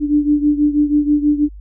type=beating tone pair; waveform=sine; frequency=293.4 / 299.6 Hz; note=D4 / D4; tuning=-2 / +35 cents; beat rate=6.2 Hz; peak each=-13 / -17 dBFS; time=0-1.49 s; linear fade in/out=50 ms; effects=added 50 Hz sine -32 dBFS peak until 1.6 s